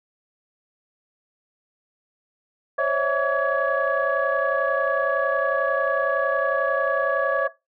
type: tone cluster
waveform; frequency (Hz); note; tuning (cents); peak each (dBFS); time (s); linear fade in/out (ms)
sine; 533 / 564 / 656 / 1140 / 1675; C5 / C#5 / E5 / C#6 / G#6; +32 / +30 / -9 / +48 / +14; -25; 2.78-7.48; 10
effects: noise-tail reverb RT60 0.2 s tail -17 dB re dry + tanh soft clip ceiling -10 dBFS